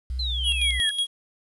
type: tone with vibrato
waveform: sine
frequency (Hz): 63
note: B1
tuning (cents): +35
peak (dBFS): -26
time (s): 0.1-0.8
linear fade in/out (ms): 0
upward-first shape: triangle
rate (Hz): 3.3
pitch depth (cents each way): 14
type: exponential sweep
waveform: sine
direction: down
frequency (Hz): 4186 to 1668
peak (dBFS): -27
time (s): 0.19-0.91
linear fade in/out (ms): 5
type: tone with tremolo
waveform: square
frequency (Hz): 3299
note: G#7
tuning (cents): -12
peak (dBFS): -21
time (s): 0.43-1.07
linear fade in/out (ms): 50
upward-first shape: square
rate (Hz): 5.4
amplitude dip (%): 60
effects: resampled to 24000 Hz + 9-bit